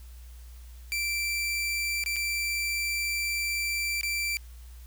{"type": "tone with dropouts", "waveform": "sawtooth", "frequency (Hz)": 2343, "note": "D7", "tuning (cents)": -5, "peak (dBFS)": -24, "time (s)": [0.92, 4.37], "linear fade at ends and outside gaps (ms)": 0, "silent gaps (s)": [[2.038, 2.061], [2.16, 2.165], [4.011, 4.032]], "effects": ["added 60 Hz sine -43 dBFS peak until 4.86 s", "white hiss -58 dBFS RMS until 4.86 s"]}